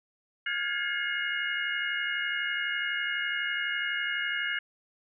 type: tone cluster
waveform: sine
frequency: 1417 / 1636 / 1708 / 2150 / 2867 Hz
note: F6 / G#6 / G#6 / C7 / F7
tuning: +25 / -26 / +48 / +47 / +45 cents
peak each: -36 / -34 / -35 / -34 / -35 dBFS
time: 0.46-4.59 s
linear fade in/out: 5 ms
effects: none